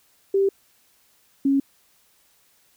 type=tone pair in turn; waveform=sine; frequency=392 / 275 Hz; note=G4 / C#4; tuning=0 / -14 cents; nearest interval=tritone; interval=614 cents; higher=first; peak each=-16 dBFS; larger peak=neither; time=0.34-0.49 / 1.45-1.6 s; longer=neither; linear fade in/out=5 ms; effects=white hiss -61 dBFS RMS until 2.76 s